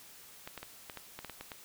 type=clicks; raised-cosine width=0.3 ms; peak=-26 dBFS; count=10; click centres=0.475 / 0.577 / 0.63 / 0.898 / 0.973 / 1.19 / 1.247 / 1.297 / 1.41 / 1.518 s; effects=white hiss -54 dBFS RMS until 1.64 s